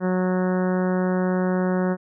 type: harmonic tone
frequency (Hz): 183.7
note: F#3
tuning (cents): -12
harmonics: 1 / 2 / 3 / 4 / 5 / 6 / 7 / 8 / 9 / 10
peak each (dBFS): -21 / -26 / -28 / -35 / -36 / -37 / -40 / -37 / -41 / -43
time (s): 0-1.97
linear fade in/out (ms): 50
effects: none